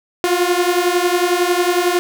sawtooth beating tone pair, 349.2 / 360.2 Hz, F4 / F#4, 0 / -46 cents, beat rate 11 Hz, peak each -13 dBFS, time 0.24-1.99 s, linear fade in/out 0 ms, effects none

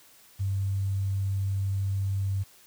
sine tone with quantisation, 97.6 Hz, G2, 7 cents flat, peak -25 dBFS, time 0.39-2.44 s, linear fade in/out 20 ms, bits 9, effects white hiss -56 dBFS RMS until 2.66 s

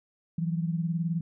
sine beating tone pair, 164.81 / 183.81 Hz, E3 / F#3, 0 / -11 cents, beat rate 19 Hz, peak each -27 / -33 dBFS, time 0.38-1.21 s, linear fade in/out 5 ms, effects none

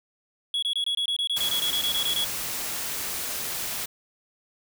triangle tone bursts, 3353 Hz, G#7, 16 cents sharp, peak -22 dBFS, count 16, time 0.54-2.245 s, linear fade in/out 2 ms, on 85 ms, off 23 ms
white noise, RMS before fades -31 dBFS, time 1.36-3.86 s, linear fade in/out 10 ms
effects none

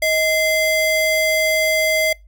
square ring-modulated tone, 1353 Hz, E6, 45 cents sharp, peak -13 dBFS, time 0.02-2.13 s, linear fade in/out 5 ms, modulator 723 Hz, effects noise-tail reverb RT60 0.2 s tail -24 dB re dry + added 50 Hz sine -43 dBFS peak until 2.27 s

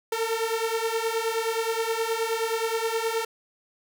sawtooth beating tone pair, 447.5 / 457 Hz, A4 / A#4, +29 / -34 cents, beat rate 9.5 Hz, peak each -24 dBFS, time 0.12-3.25 s, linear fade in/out 5 ms, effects none

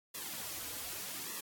white noise with flanger, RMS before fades -42 dBFS, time 0.14-1.41 s, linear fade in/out 10 ms, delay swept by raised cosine 1.3 to 5.4 ms, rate 0.84 Hz, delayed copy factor -0.9, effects AAC 64 kbps

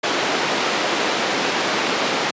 pink band-pass noise, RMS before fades -21 dBFS, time 0.03-2.31 s, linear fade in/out 10 ms, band 290 to 4600 Hz, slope 12 dB/octave, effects high-pass 150 Hz 12 dB/octave + resampled to 16000 Hz

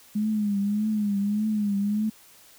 sine tone with vibrato, 207.7 Hz, G#3, in tune, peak -22 dBFS, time 0.15-2.1 s, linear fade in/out 10 ms, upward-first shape triangle, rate 1.7 Hz, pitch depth 86 cents each way, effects white hiss -53 dBFS RMS until 2.58 s

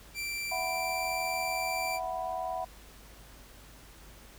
sawtooth tone, 2349 Hz, D7, in tune, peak -30 dBFS, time 0.14-2 s, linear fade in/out 50 ms
sine chord, E suspended second, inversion none, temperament equal, 659.3 / 740 / 987.8 Hz, E5 / F#5 / B5, 0 / 0 / 0 cents, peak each -37 / -34 / -39 dBFS, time 0.51-2.65 s, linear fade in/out 10 ms
effects added 50 Hz sine -54 dBFS peak until 4.38 s + pink hiss -54 dBFS RMS until 4.38 s

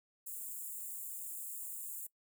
white high-pass noise, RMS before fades -44 dBFS, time 0.26-2.07 s, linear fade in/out 10 ms, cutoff 7100 Hz, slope 96 dB/octave, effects noise-tail reverb RT60 0.1 s tail -20 dB re dry

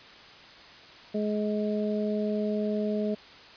harmonic tone, 210.7 Hz, G#3, 25 cents sharp, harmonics 1 / 2 / 3, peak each -28 / -31 / -33 dBFS, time 1.14-3.15 s, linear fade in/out 10 ms, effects white hiss -49 dBFS RMS until 3.56 s + resampled to 11025 Hz

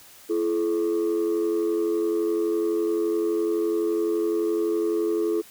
sine tone pair together, 336.5 / 428.3 Hz, E4 / A4, +36 / -47 cents, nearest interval major third, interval 417 cents, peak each -22 dBFS, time 0.29-5.42 s, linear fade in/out 20 ms, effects tanh soft clip ceiling -18 dBFS + white hiss -49 dBFS RMS until 5.5 s

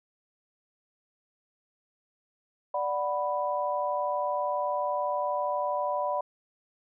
sine chord, B minor, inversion first, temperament equal, 587.3 / 740 / 987.8 Hz, D5 / F#5 / B5, 0 / 0 / 0 cents, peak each -30 / -33 / -30 dBFS, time 2.74-6.21 s, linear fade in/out 5 ms, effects none

